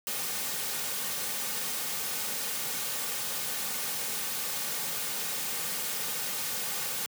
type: noise with comb filter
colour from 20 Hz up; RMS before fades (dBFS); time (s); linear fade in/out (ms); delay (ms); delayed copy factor
white; -33; 0.07-7.06; 0; 3; -0.5
effects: high-pass 150 Hz 12 dB/octave